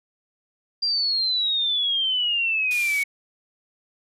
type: exponential sweep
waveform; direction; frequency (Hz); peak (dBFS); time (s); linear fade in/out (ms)
sine; down; 4791 to 2217; -20; 0.82-3.04; 10
type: band-pass noise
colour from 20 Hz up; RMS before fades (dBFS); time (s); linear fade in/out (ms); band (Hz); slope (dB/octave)
white; -35; 2.71-3.03; 0; 2300 to 13000; 12
effects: resampled to 32000 Hz